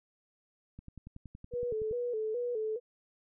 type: click train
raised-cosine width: 5 ms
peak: -34 dBFS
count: 13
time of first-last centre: 0.79-1.911 s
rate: 10.7 Hz
type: tone with vibrato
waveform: sine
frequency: 459.7 Hz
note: A#4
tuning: 24 cents flat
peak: -31 dBFS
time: 1.51-2.8 s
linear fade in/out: 50 ms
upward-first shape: square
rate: 2.4 Hz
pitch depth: 95 cents each way
effects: none